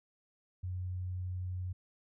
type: tone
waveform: sine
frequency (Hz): 91.2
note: F#2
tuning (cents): -24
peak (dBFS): -35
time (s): 0.63-1.73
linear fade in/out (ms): 10
effects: none